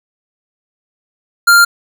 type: tone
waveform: square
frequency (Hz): 1396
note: F6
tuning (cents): -1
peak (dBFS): -5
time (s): 1.47-1.65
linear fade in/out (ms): 10
effects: none